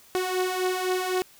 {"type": "beating tone pair", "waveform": "sawtooth", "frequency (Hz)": [365.9, 369.8], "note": ["F#4", "F#4"], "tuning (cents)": [-19, -1], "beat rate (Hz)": 3.9, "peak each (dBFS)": [-26, -22], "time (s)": [0.15, 1.22], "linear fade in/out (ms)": 0, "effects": ["white hiss -54 dBFS RMS until 1.39 s"]}